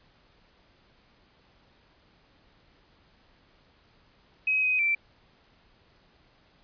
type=tone with pitch steps; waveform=sine; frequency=2538 / 2513 / 2341 Hz; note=D#7 / D#7 / D7; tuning=+34 / +17 / -6 cents; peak=-22 dBFS; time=4.47-4.95 s; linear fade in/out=5 ms; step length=160 ms; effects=pink hiss -62 dBFS RMS until 6.63 s + resampled to 11025 Hz